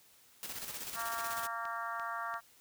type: noise with tremolo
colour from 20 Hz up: white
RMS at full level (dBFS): -41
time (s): 0.43-1.47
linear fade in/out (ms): 0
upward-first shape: square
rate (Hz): 16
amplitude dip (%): 45
type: harmonic tone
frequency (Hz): 230.3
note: A#3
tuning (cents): -21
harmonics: 3 / 4 / 5 / 6 / 7 / 8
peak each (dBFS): -44 / -44 / -40 / -42 / -46 / -48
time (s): 0.94-2.41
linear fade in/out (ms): 50
type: click train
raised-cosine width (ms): 0.2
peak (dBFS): -32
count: 4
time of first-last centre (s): 1.31-2.341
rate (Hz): 2.91
effects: white hiss -63 dBFS RMS until 2.6 s